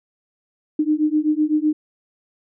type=beating tone pair; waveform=sine; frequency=301.3 / 309.2 Hz; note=D4 / D#4; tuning=+44 / -11 cents; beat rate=7.9 Hz; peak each=-19 dBFS; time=0.79-1.73 s; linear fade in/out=5 ms; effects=none